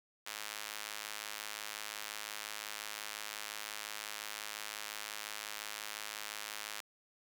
sawtooth tone with high-pass filter, 105.7 Hz, G#2, 31 cents sharp, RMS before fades -44 dBFS, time 0.26-6.81 s, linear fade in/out 10 ms, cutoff 1600 Hz, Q 0.57, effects 10-bit

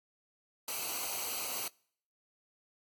white noise with comb filter, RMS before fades -37 dBFS, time 0.68-1.68 s, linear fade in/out 2 ms, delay 0.57 ms, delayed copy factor -0.7, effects noise-tail reverb RT60 0.6 s tail -26 dB re dry + AAC 64 kbps

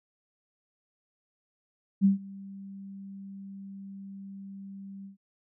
sine tone with ADSR envelope, 196 Hz, G3, in tune, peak -16 dBFS, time 2.01-5.17 s, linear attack 39 ms, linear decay 130 ms, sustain -24 dB, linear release 120 ms, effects none

